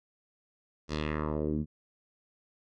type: tone with low-pass filter sweep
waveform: 10% pulse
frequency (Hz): 76.3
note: D#2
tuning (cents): -33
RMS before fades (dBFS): -32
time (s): 0.88-1.66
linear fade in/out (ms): 50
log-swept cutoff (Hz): 6000 to 180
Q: 2.1
effects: none